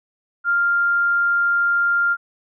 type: tone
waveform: sine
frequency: 1396.9 Hz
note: F6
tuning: in tune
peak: -15 dBFS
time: 0.44-2.17 s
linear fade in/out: 50 ms
effects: none